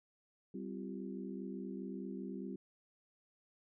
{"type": "harmonic tone with a mistuned harmonic", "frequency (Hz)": 64.9, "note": "C2", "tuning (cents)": -13, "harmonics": [3, 4, 5, 6], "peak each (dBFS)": [-44, -46, -48, -50], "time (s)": [0.54, 2.56], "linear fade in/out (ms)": 5, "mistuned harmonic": 5, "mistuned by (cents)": 89, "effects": []}